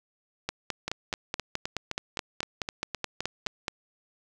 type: two click trains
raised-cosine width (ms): 0.2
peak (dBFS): -12 / -14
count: 16 / 11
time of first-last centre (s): 0.49-3.681 / 0.88-3.464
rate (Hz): 4.7 / 3.87
effects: none